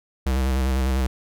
square tone with vibrato, 65.41 Hz, C2, in tune, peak -20 dBFS, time 0.26-1.07 s, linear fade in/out 5 ms, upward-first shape square, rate 10 Hz, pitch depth 43 cents each way, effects none

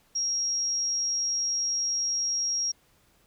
sine tone, 5610 Hz, F8, 7 cents sharp, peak -25 dBFS, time 0.15-2.72 s, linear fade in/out 10 ms, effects pink hiss -64 dBFS RMS until 3.26 s

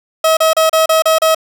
30% pulse tone bursts, 640 Hz, D#5, 49 cents sharp, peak -6 dBFS, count 7, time 0.24-1.348 s, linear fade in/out 5 ms, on 130 ms, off 33 ms, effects none

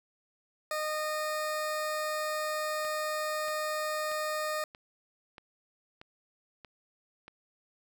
20% pulse tone, 614 Hz, D#5, 23 cents flat, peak -26 dBFS, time 0.71-4.64 s, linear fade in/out 2 ms
click train, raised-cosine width 0.3 ms, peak -31 dBFS, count 8, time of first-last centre 2.85-7.28 s, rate 1.58 Hz
effects none

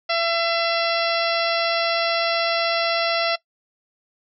harmonic tone with a mistuned harmonic, 673 Hz, E5, 36 cents sharp, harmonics 1 / 2 / 3 / 4 / 5 / 6 / 7 / 8, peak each -23 / -26 / -28 / -29 / -30 / -31 / -31 / -32 dBFS, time 0.09-3.36 s, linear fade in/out 10 ms, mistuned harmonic 6, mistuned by +27 cents, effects noise-tail reverb RT60 0.1 s tail -19 dB re dry

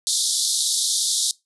pink band-pass noise, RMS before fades -22 dBFS, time 0.07-1.31 s, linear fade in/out 0 ms, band 3500 to 11000 Hz, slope 96 dB/octave, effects noise-tail reverb RT60 0.2 s tail -22 dB re dry

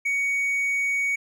triangle tone, 2240 Hz, C#7, 18 cents sharp, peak -20 dBFS, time 0.05-1.16 s, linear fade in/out 10 ms, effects none

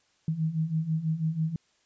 sine beating tone pair, 155.56 / 161.66 Hz, D#3 / E3, 0 / -33 cents, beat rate 6.1 Hz, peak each -31 / -27 dBFS, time 0.28-1.56 s, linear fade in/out 2 ms, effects white hiss -68 dBFS RMS until 1.85 s + resampled to 16000 Hz

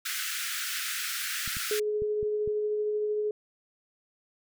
pink high-pass noise, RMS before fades -33 dBFS, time 0.05-1.8 s, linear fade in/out 10 ms, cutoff 1300 Hz, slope 96 dB/octave
clicks, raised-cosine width 5 ms, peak -28 dBFS, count 5, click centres 1.477 / 1.569 / 2.021 / 2.229 / 2.476 s
sine tone with tremolo, 422.2 Hz, G#4, 29 cents sharp, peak -25 dBFS, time 1.71-3.31 s, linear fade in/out 2 ms, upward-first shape triangle, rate 13 Hz, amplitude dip 25%
effects none

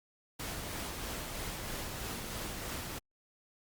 pink noise with tremolo, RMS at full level -39 dBFS, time 0.39-2.99 s, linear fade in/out 10 ms, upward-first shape sine, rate 3.1 Hz, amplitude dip 25%, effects Opus 48 kbps

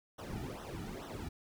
brown noise with flanger, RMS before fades -43 dBFS, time 0.18-1.29 s, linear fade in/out 10 ms, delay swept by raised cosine 0.42 to 1.92 ms, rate 2.3 Hz, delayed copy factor -1, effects none

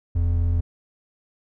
triangle tone pair together, 40.11 / 85 Hz, E1 / F2, -47 / -46 cents, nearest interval octave + minor second, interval 1301 cents, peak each -23 / -17 dBFS, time 0.15-0.61 s, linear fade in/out 10 ms, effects none

